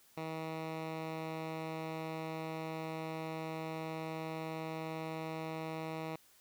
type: tone with low-pass filter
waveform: 10% pulse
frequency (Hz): 159.9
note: D#3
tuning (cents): +48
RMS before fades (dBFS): -41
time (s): 0.17-6.16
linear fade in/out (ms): 5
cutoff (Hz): 3300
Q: 0.78
effects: white hiss -65 dBFS RMS until 6.4 s